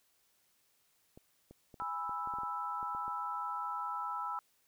clicks, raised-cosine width 2 ms, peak -39 dBFS, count 12, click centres 1.175 / 1.51 / 1.742 / 1.821 / 2.094 / 2.274 / 2.338 / 2.386 / 2.434 / 2.829 / 2.949 / 3.08 s
sine chord, E major, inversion first, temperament just, 824.1 / 988.9 / 1318.5 Hz, G#5 / B5 / E6, -14 / +2 / 0 cents, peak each -43 / -40 / -38 dBFS, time 1.8-4.39 s, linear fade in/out 0 ms
effects white hiss -73 dBFS RMS until 4.67 s

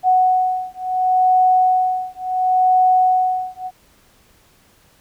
sine beating tone pair, 740 / 740.71 Hz, F#5 / F#5, 0 / +2 cents, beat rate 0.71 Hz, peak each -16 dBFS, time 0.03-3.71 s, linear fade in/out 50 ms, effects pink hiss -54 dBFS RMS until 5 s

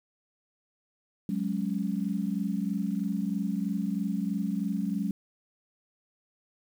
sine chord, F# suspended second, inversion none, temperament just, 185 / 208.1 / 277.5 Hz, F#3 / G#3 / C#4, 0 / +4 / +2 cents, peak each -31 / -30 / -35 dBFS, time 1.29-5.11 s, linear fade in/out 2 ms, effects 9-bit

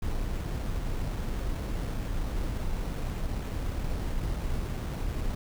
brown noise with sample-and-hold, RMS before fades -31 dBFS, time 0.02-5.35 s, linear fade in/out 5 ms, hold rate 4900 Hz, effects none

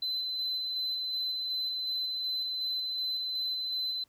sine tone with tremolo, 4042 Hz, B7, 39 cents sharp, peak -28 dBFS, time 0.02-4.04 s, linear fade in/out 5 ms, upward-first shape square, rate 2.7 Hz, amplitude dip 25%, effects tanh soft clip ceiling -27 dBFS + pink hiss -70 dBFS RMS until 4.08 s

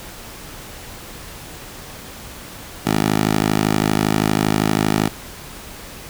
10% pulse tone with high-pass filter, 52.6 Hz, G#1, 23 cents sharp, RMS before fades -18 dBFS, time 2.85-5.09 s, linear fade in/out 20 ms, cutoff 170 Hz, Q 0.76, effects pink hiss -36 dBFS RMS until 6.09 s

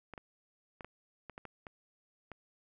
clicks, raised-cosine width 0.5 ms, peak -30 dBFS, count 9, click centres 0.137 / 0.178 / 0.808 / 0.846 / 1.297 / 1.379 / 1.453 / 1.668 / 2.317 s, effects none

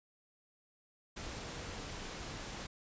sine tone in noise, 476.5 Hz, A#4, 38 cents sharp, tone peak -54 dBFS, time 1.43-1.81 s, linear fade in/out 10 ms, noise pink, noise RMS -44 dBFS, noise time 1.16-2.67 s, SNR -13 dB, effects resampled to 16000 Hz

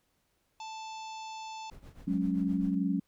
harmonic tone, 880 Hz, A5, in tune, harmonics 1 / 3 / 4 / 5 / 6 / 7 / 8, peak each -40 / -50 / -52 / -54 / -56 / -57 / -58 dBFS, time 0.6-1.7 s, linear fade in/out 2 ms
brown noise with tremolo, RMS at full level -46 dBFS, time 1.71-2.75 s, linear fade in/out 5 ms, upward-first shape triangle, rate 7.7 Hz, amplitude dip 85%
sine chord, F# suspended second, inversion none, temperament equal, 185 / 207.7 / 277.2 Hz, F#3 / G#3 / C#4, 0 / 0 / 0 cents, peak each -30 / -33 / -31 dBFS, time 2.07-3 s, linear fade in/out 10 ms
effects pink hiss -75 dBFS RMS until 3.07 s

